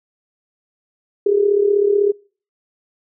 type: tone with amplitude modulation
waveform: sine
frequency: 406.4 Hz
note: G#4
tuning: 38 cents flat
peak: -9 dBFS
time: 1.26-2.12 s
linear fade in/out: 5 ms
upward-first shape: sine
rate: 36 Hz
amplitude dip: 75%
effects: noise-tail reverb RT60 0.4 s tail -26 dB re dry